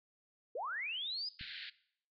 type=linear sweep; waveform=sine; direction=up; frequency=418.2 to 5050 Hz; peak=-37 dBFS; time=0.55-1.29 s; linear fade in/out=5 ms
type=band-pass noise; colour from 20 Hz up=white; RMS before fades=-47 dBFS; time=1.39-1.7 s; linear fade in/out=5 ms; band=1500 to 4500 Hz; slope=96 dB/octave
type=click; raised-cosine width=5 ms; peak=-39 dBFS; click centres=1.411 s
effects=noise-tail reverb RT60 0.6 s tail -18 dB re dry